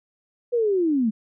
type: linear sweep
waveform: sine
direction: down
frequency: 493.9 to 205.9 Hz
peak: -18 dBFS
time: 0.52-1.11 s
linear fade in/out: 20 ms
effects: none